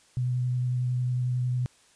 sine tone with vibrato, 124.9 Hz, B2, 20 cents sharp, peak -24 dBFS, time 0.17-1.66 s, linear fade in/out 0 ms, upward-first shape sine, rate 11 Hz, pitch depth 13 cents each way, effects white hiss -60 dBFS RMS until 1.95 s + resampled to 22050 Hz

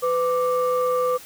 sine tone pair together, 501.4 / 1174.7 Hz, B4 / D6, +26 / 0 cents, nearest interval octave + minor third, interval 1474 cents, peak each -19 / -23 dBFS, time 0.02-1.18 s, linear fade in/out 20 ms, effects tanh soft clip ceiling -13 dBFS + white hiss -43 dBFS RMS until 1.25 s

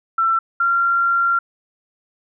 sine tone pair in turn, 1342 / 1378.9 Hz, E6 / F6, +31 / -22 cents, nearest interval unison, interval 47 cents, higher second, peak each -14 dBFS, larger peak neither, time 0.18-0.39 / 0.6-1.39 s, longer second, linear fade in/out 5 ms, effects none

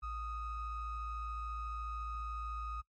triangle ring-modulated tone, 650 Hz, E5, 24 cents flat, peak -33 dBFS, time 0.02-2.82 s, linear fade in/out 20 ms, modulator 593 Hz, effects noise-tail reverb RT60 0.1 s tail -22 dB re dry + MP3 32 kbps

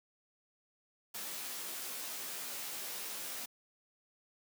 white noise with comb filter, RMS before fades -42 dBFS, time 1.14-3.46 s, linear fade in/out 10 ms, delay 16 ms, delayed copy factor +0.9, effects high-pass 200 Hz 12 dB/octave

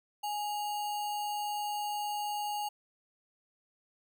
sine tone with sample-and-hold, 830.6 Hz, G#5, in tune, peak -32 dBFS, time 0.23-2.69 s, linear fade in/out 10 ms, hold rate 3675 Hz, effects none

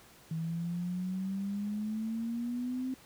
sine exponential sweep, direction up, 160 to 261.6 Hz, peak -32 dBFS, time 0.31-2.94 s, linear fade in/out 2 ms, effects pink hiss -57 dBFS RMS until 3.05 s + high-pass 60 Hz 12 dB/octave

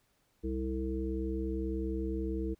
harmonic tone with a mistuned harmonic, 65.41 Hz, C2, in tune, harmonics 1 / 3 / 5 / 7, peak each -35 / -40 / -36 / -40 dBFS, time 0.43-2.55 s, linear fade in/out 20 ms, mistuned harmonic 7, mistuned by -35 cents, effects pink hiss -73 dBFS RMS until 2.59 s

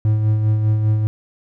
triangle tone with tremolo, 107.7 Hz, A2, 37 cents flat, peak -10 dBFS, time 0.05-1.07 s, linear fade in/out 0 ms, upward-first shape sine, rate 5 Hz, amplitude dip 40%, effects none

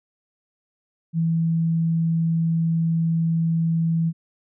sine tone, 164.5 Hz, E3, 3 cents flat, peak -18 dBFS, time 1.13-4.13 s, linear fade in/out 50 ms, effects none

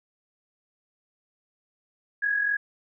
sine tone pair together, 1656.4 / 1700 Hz, G#6 / G#6, -5 / +40 cents, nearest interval unison, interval 45 cents, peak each -23 / -31 dBFS, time 2.22-2.57 s, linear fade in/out 10 ms, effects none

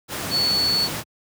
sine tone in noise, 4431 Hz, C#8, 2 cents flat, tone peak -18 dBFS, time 0.3-0.89 s, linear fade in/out 50 ms, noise pink, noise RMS -28 dBFS, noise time 0.08-1.04 s, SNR +7 dB, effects high-pass 100 Hz 12 dB/octave

